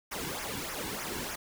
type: noise with flanger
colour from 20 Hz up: pink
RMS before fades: -37 dBFS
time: 0.11-1.36 s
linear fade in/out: 10 ms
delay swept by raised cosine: 0.23 to 1.63 ms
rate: 3.3 Hz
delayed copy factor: -0.75
effects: none